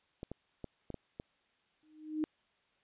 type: clicks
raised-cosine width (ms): 2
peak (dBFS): -28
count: 6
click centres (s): 0.231 / 0.316 / 0.643 / 0.903 / 0.943 / 1.199
type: tone with exponential growth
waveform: sine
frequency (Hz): 309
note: D#4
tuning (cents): -12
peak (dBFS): -28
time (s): 1.83-2.24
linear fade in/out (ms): 0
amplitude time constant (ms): 89
effects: white hiss -73 dBFS RMS until 2.83 s + resampled to 8000 Hz